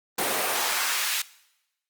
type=noise with high-pass filter sweep; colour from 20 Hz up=pink; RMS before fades=-26 dBFS; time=0.18-1.22 s; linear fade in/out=5 ms; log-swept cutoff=350 to 2300 Hz; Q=0.98; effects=noise-tail reverb RT60 0.9 s tail -20 dB re dry + Opus 32 kbps